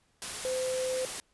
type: tone in noise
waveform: sine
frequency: 514 Hz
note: C5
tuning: 31 cents flat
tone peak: -29 dBFS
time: 0.45-1.05 s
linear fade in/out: 0 ms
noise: white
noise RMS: -37 dBFS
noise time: 0.22-1.2 s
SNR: +5 dB
effects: pink hiss -70 dBFS RMS until 1.33 s + resampled to 24000 Hz